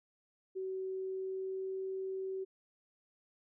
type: tone with pitch glide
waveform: sine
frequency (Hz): 378.3 to 381.2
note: F#4 to G4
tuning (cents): +38 to -48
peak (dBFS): -36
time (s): 0.55-2.45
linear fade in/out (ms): 20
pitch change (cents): +14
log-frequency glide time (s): 0.86-1.81
effects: none